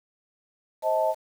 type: chord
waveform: sine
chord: A diminished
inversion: first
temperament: just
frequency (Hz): 528 / 633.6 / 880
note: C5 / Eb5 / A5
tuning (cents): +16 / +31 / 0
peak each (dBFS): -29 / -23 / -26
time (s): 0.82-1.15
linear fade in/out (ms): 50
effects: 8-bit